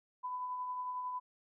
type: tone with tremolo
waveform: sine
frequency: 1000 Hz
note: B5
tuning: 21 cents sharp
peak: -35 dBFS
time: 0.23-1.2 s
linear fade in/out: 20 ms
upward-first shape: triangle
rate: 11 Hz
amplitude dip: 35%
effects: none